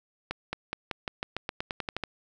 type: accelerating click train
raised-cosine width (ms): 0.3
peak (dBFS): -15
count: 14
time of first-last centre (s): 0.31-2.037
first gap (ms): 220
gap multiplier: 0.91
effects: none